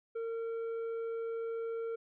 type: tone with tanh clipping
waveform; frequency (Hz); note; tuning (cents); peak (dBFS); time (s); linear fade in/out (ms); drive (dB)
sine; 456.9; A#4; -35; -36; 0.15-1.96; 10; 6
effects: none